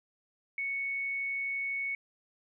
sine tone, 2217 Hz, C#7, in tune, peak -31 dBFS, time 0.58-1.95 s, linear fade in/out 2 ms, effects none

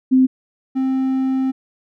sine / triangle tone pair in turn, 259.6 / 263.4 Hz, C4 / C4, -13 / +12 cents, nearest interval unison, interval 25 cents, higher second, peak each -9 / -14 dBFS, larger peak first, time 0.11-0.27 / 0.75-1.52 s, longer second, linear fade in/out 20 ms, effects none

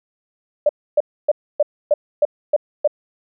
sine tone bursts, 593 Hz, D5, 17 cents sharp, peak -10 dBFS, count 8, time 0.66-2.876 s, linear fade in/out 5 ms, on 32 ms, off 280 ms, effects none

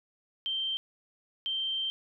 sine tone bursts at uneven times, 3136 Hz, G7, in tune, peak -29 dBFS, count 2, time 0.46-0.77 / 1.46-1.9 s, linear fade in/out 0 ms, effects none

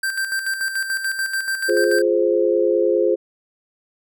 square tone with tremolo, 1568 Hz, G6, in tune, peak -20 dBFS, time 0.03-2.02 s, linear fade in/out 5 ms, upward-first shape square, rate 6.9 Hz, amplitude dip 55%
sine chord, F minor, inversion none, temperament just, 349.2 / 419.1 / 523.8 Hz, F4 / Ab4 / C5, 0 / +16 / +2 cents, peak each -19 dBFS, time 1.68-3.16 s, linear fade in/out 20 ms
effects none

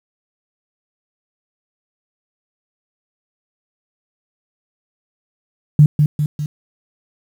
sine tone with echo, 149 Hz, D3, 25 cents sharp, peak -4 dBFS, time 5.79-5.86 s, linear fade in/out 2 ms, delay 200 ms, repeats 3, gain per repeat -5 dB, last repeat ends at 6.46 s, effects 7-bit

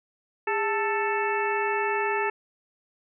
harmonic tone with a mistuned harmonic, 440.9 Hz, A4, 4 cents sharp, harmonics 1 / 2 / 3 / 4 / 5 / 6, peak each -28 / -28 / -33 / -31 / -35 / -34 dBFS, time 0.47-2.3 s, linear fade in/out 5 ms, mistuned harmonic 1, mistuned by -130 cents, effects none

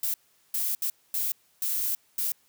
violet noise bursts at uneven times, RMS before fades -28 dBFS, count 6, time 0.03-0.14 / 0.54-0.75 / 0.82-0.9 / 1.14-1.32 / 1.62-1.95 / 2.18-2.32 s, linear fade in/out 2 ms, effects white hiss -65 dBFS RMS until 2.48 s + high-pass 60 Hz 12 dB/octave

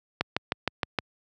click train, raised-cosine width 0.3 ms, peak -8 dBFS, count 6, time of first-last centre 0.21-0.988 s, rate 6.43 Hz, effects high-pass 80 Hz 12 dB/octave

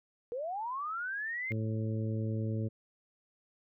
sine linear sweep, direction up, 459 to 2135 Hz, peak -34 dBFS, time 0.32-1.52 s, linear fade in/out 0 ms
harmonic tone, 110 Hz, A2, in tune, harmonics 1 / 2 / 3 / 4 / 5, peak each -32 / -38 / -42 / -44 / -46 dBFS, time 1.5-2.69 s, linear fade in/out 20 ms
effects none

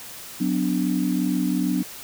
sine chord, B minor, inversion second, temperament equal with one note detuned, 185 / 251.1 / 293.7 Hz, F#3 / B3 / D4, 0 / +29 / 0 cents, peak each -24 dBFS, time 0.4-1.83 s, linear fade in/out 10 ms, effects tanh soft clip ceiling -10 dBFS + white hiss -39 dBFS RMS until 2.03 s

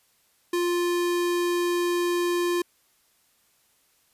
square tone, 350 Hz, F4, 4 cents sharp, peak -23 dBFS, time 0.53-2.62 s, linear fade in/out 5 ms, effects white hiss -65 dBFS RMS until 4.13 s + resampled to 32000 Hz

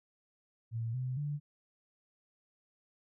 sine tone with pitch steps, 114.6 / 127.8 / 146.2 Hz, A#2 / C3 / D3, -29 / -40 / -7 cents, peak -33 dBFS, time 0.71-1.4 s, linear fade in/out 50 ms, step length 230 ms, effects none

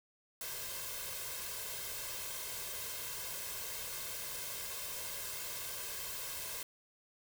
white noise with comb filter, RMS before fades -42 dBFS, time 0.41-6.63 s, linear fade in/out 2 ms, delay 1.9 ms, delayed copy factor +0.7, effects none

